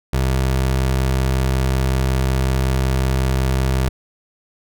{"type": "tone", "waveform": "25% pulse", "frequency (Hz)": 65.41, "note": "C2", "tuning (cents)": 0, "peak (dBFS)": -12, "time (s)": [0.13, 3.89], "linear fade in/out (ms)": 5, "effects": []}